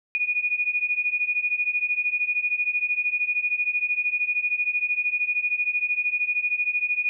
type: beating tone pair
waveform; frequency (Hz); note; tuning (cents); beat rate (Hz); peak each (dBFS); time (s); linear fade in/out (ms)
sine; 2450 / 2463; D#7 / D#7; -27 / -18; 13; -26 / -24; 0.15-7.09; 0
effects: none